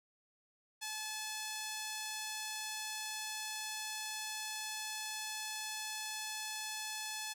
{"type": "tone with band-pass filter", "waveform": "sawtooth", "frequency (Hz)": 862, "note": "A5", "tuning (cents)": -36, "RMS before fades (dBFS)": -42, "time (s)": [0.81, 7.34], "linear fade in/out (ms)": 20, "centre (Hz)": 6900, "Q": 0.66, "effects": []}